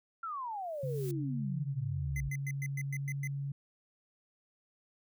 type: exponential sweep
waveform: sine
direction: down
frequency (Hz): 1391 to 55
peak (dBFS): -36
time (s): 0.23-2.29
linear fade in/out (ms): 5
type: noise with exponential growth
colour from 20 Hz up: blue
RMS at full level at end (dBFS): -46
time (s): 0.51-1.11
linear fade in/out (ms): 0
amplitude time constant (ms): 130
type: tone with pitch glide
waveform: sine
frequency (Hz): 138.8 to 139.68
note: C#3 to C#3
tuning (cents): +3 to +14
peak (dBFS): -34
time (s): 0.83-3.52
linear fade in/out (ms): 5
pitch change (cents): +11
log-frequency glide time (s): 2.91-3.09
type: tone bursts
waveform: square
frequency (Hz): 2047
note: C7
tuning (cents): -38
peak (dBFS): -39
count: 8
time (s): 2.16-3.274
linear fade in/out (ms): 2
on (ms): 43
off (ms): 110
effects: none